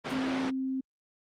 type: band-pass noise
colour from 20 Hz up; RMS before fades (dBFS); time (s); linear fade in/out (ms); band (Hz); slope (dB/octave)
pink; -35; 0.04-0.51; 20; 220 to 3500; 12
type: noise with exponential decay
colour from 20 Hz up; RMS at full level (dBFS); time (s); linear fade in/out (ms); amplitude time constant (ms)
blue; -36; 0.1-0.2; 5; 21
type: tone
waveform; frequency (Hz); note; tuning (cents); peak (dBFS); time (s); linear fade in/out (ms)
sine; 263.5; C4; +12; -29; 0.11-0.81; 10
effects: low-pass 8000 Hz 12 dB/octave + Opus 32 kbps